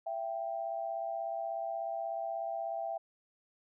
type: tone pair together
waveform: sine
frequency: 668.5 / 785 Hz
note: E5 / G5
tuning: +24 / +2 cents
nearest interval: minor third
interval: 278 cents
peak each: -36 / -38 dBFS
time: 0.06-2.98 s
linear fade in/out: 10 ms
effects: none